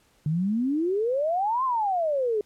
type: exponential two-way sweep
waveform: sine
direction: up then down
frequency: 146.83 to 1076 to 407.4 Hz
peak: -22 dBFS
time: 0.26-2.41 s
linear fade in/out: 2 ms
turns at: 1.64 s
effects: pink hiss -63 dBFS RMS until 2.45 s + low-pass 12000 Hz 12 dB/octave